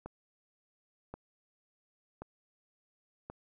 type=click train; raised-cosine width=1 ms; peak=-28 dBFS; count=4; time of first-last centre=0.06-3.3 s; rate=0.926 Hz; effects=none